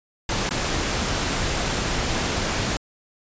pink noise with dropouts, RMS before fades -24 dBFS, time 0.29-2.77 s, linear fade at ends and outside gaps 2 ms, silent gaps 0.492-0.508 s, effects resampled to 16000 Hz

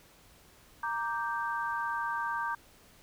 sine chord, G minor, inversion first, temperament equal, 932.3 / 1174.7 / 1568 Hz, Bb5 / D6 / G6, 0 / 0 / 0 cents, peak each -34 / -36 / -35 dBFS, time 0.83-2.55 s, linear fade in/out 5 ms, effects pink hiss -59 dBFS RMS until 3.02 s

